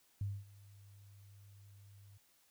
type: tone with ADSR envelope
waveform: sine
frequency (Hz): 100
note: G2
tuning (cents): +35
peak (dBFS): -34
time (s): 0.21-2.18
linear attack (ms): 3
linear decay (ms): 230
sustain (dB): -22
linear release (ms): 11
effects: white hiss -71 dBFS RMS until 2.5 s